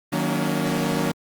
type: chord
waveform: sawtooth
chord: D# minor seventh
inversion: none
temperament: equal with one note detuned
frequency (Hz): 155.56 / 185 / 233.1 / 283.5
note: D#3 / F#3 / A#3 / C#4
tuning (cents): 0 / 0 / 0 / +39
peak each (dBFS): -23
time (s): 0.12-1.12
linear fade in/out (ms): 10
effects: Opus 32 kbps